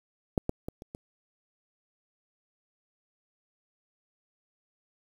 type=clicks; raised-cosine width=2 ms; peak=-11 / -14 / -21 / -30 / -26 dBFS; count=5; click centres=0.378 / 0.494 / 0.685 / 0.821 / 0.949 s; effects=8-bit